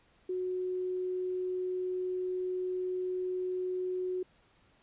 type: tone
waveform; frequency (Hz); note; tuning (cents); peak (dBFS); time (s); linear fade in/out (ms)
sine; 367; F#4; -14; -31; 0.29-4.23; 5
effects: pink hiss -66 dBFS RMS until 4.82 s + resampled to 8000 Hz